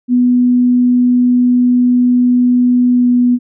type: tone with pitch glide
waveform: sine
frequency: 246.9 to 245.3 Hz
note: B3 to B3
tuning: 0 to -12 cents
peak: -7 dBFS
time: 0.08-3.39 s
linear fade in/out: 50 ms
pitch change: -12 cents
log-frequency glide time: 2.93-3.08 s
effects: none